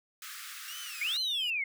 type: high-pass noise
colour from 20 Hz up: pink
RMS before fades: -44 dBFS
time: 0.22-1.17 s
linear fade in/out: 2 ms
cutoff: 1200 Hz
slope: 96 dB/octave
type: tone with vibrato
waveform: sawtooth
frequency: 2740 Hz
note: F7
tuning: 34 cents flat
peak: -39 dBFS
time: 0.68-1.5 s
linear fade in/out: 0 ms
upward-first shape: sine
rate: 2.2 Hz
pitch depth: 190 cents each way
type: linear two-way sweep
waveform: sine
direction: up then down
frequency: 2093 to 4208 to 2093 Hz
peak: -29 dBFS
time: 1.01-1.64 s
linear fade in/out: 5 ms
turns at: 1.19 s
effects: none